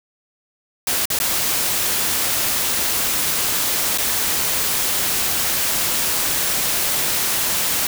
white noise with dropouts, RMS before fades -20 dBFS, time 0.87-7.87 s, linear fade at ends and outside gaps 2 ms, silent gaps 1.055-1.102 / 1.189-1.2 / 3.976-3.983 s, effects none

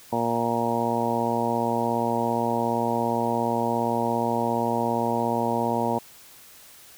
harmonic tone, 117.3 Hz, A#2, 11 cents sharp, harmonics 1 / 2 / 3 / 4 / 5 / 6 / 7 / 8, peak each -34 / -28 / -32 / -30 / -31 / -31 / -31 / -28 dBFS, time 0.12-5.99 s, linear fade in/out 10 ms, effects white hiss -49 dBFS RMS until 6.97 s

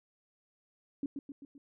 sine tone with echo, 280 Hz, C#4, 18 cents sharp, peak -31 dBFS, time 1.03-1.06 s, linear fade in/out 2 ms, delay 130 ms, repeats 4, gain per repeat -5 dB, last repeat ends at 1.58 s, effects none

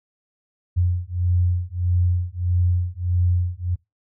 sine beating tone pair, 88.1 / 89.7 Hz, F2 / F2, +16 / +47 cents, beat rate 1.6 Hz, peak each -21 dBFS, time 0.76-3.76 s, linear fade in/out 20 ms, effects noise-tail reverb RT60 0.2 s tail -23 dB re dry

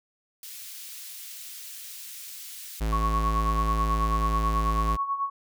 white high-pass noise, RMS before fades -41 dBFS, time 0.43-2.8 s, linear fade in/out 2 ms, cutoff 2600 Hz, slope 12 dB/octave
square tone, 54.3 Hz, A1, 22 cents flat, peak -25 dBFS, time 2.8-4.97 s, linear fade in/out 20 ms
sine tone with tremolo, 1108.7 Hz, C#6, in tune, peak -23 dBFS, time 2.92-5.3 s, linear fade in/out 10 ms, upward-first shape sine, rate 9.2 Hz, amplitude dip 65%
effects none

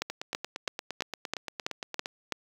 two click trains, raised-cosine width 0.2 ms, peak -17 / -12 dBFS, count 18 / 8, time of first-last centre 0.1-2.059 / 0.02-2.323 s, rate 8.68 / 3.04 Hz, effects high-pass 150 Hz 12 dB/octave + 7-bit

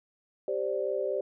sine chord, G suspended fourth, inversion none, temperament equal, 392 / 523.3 / 587.3 Hz, G4 / C5 / D5, 0 / 0 / 0 cents, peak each -32 dBFS, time 0.48-1.21 s, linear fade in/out 2 ms, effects none

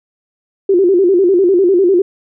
sine tone with vibrato, 370 Hz, F#4, in tune, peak -7 dBFS, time 0.69-2.02 s, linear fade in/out 5 ms, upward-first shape square, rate 10 Hz, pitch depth 100 cents each way, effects none

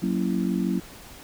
sine chord, F# dominant seventh, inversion none, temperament just, 185 / 231.2 / 277.5 / 333 Hz, F#3 / A#3 / C#4 / E4, 0 / -14 / +2 / +18 cents, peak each -25 / -28 / -30 / -30 dBFS, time 0.02-0.8 s, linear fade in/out 10 ms, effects pink hiss -45 dBFS RMS until 1.23 s

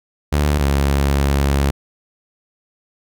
sawtooth tone pair in turn, 73.42 / 69.74 Hz, D2 / C#2, 0 / +11 cents, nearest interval minor second, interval 89 cents, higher first, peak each -10 dBFS, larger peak neither, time 0.32-0.59 / 0.59-1.71 s, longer second, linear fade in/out 10 ms, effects none

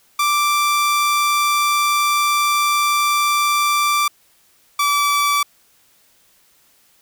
sawtooth tone pair in turn, 1174.7 / 1156.5 Hz, D6 / D6, 0 / -27 cents, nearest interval unison, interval 27 cents, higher first, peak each -11 dBFS, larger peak neither, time 0.19-4.08 / 4.79-5.43 s, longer first, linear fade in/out 5 ms, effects white hiss -56 dBFS RMS until 7.01 s

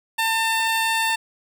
15% pulse tone, 898 Hz, A5, 35 cents sharp, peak -13 dBFS, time 0.18-1.16 s, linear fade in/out 10 ms, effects none

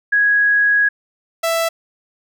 sine / sawtooth tone pair in turn, 1661.2 / 661.9 Hz, G#6 / E5, 0 / +7 cents, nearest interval octave + major third, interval 1593 cents, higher first, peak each -11 / -12 dBFS, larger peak first, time 0.12-0.89 / 1.43-1.69 s, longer first, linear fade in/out 10 ms, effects none

